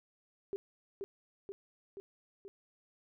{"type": "tone with echo", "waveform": "sine", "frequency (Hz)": 394.5, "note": "G4", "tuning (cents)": 11, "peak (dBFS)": -34, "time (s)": [0.53, 0.56], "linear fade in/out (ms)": 0, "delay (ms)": 480, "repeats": 4, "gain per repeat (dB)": -3, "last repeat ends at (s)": 2.48, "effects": []}